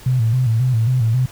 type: tone with vibrato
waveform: sine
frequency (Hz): 120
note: B2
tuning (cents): -49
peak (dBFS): -13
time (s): 0.06-1.26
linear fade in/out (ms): 5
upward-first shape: square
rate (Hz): 3.7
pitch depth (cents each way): 110
effects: pink hiss -41 dBFS RMS until 1.31 s